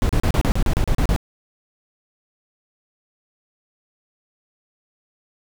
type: noise bursts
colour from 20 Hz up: brown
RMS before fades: -17 dBFS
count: 11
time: 0.02-1.162 s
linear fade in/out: 0 ms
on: 72 ms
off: 35 ms
effects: none